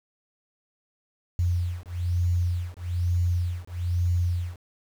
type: beating tone pair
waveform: sine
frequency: 87.31 / 88.41 Hz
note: F2 / F2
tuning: 0 / +22 cents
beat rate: 1.1 Hz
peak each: -26 dBFS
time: 1.39-4.58 s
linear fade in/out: 0 ms
effects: 8-bit